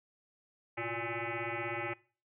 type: tone with frequency modulation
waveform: sine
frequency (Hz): 830.6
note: G#5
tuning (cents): 0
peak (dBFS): -34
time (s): 0.77-1.94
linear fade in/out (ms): 10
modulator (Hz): 235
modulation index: 6.9
effects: noise-tail reverb RT60 0.4 s tail -21 dB re dry